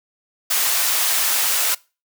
white high-pass noise, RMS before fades -19 dBFS, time 0.5-1.75 s, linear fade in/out 10 ms, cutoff 680 Hz, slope 12 dB/octave, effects noise-tail reverb RT60 0.3 s tail -23 dB re dry

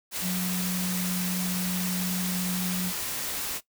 sine tone in noise, 182.3 Hz, F#3, 25 cents flat, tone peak -27 dBFS, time 0.21-2.93 s, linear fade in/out 50 ms, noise white, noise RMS -32 dBFS, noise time 0.11-3.61 s, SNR +2 dB, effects noise-tail reverb RT60 0.1 s tail -17 dB re dry

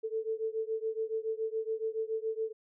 sine beating tone pair, 440 / 447.1 Hz, A4 / A4, 0 / +28 cents, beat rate 7.1 Hz, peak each -34 / -35 dBFS, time 0.03-2.53 s, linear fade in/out 20 ms, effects none

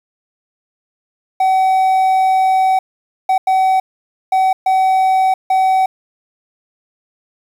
triangle tone bursts at uneven times, 758 Hz, F#5, 42 cents sharp, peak -8 dBFS, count 6, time 1.4-2.79 / 3.29-3.38 / 3.47-3.8 / 4.32-4.53 / 4.66-5.34 / 5.5-5.86 s, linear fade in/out 5 ms, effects 7-bit

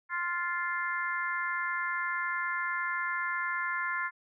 harmonic tone, 349.2 Hz, F4, in tune, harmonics 3 / 4 / 5 / 6, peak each -35 / -35 / -34 / -38 dBFS, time 0.09-4.11 s, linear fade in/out 50 ms, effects none

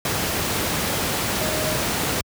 sine tone in noise, 621 Hz, D#5, 3 cents flat, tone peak -28 dBFS, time 1.41-1.76 s, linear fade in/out 2 ms, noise pink, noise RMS -23 dBFS, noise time 0.05-2.21 s, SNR -8 dB, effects high-pass 80 Hz 12 dB/octave

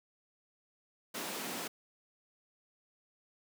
pink high-pass noise, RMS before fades -40 dBFS, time 1.14-1.68 s, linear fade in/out 10 ms, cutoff 200 Hz, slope 24 dB/octave, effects none

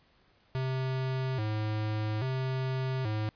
square tone with vibrato, 118.7 Hz, A#2, 32 cents sharp, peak -30 dBFS, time 0.55-3.29 s, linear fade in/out 0 ms, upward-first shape square, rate 0.6 Hz, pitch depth 170 cents each way, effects pink hiss -66 dBFS RMS until 3.35 s + resampled to 11025 Hz

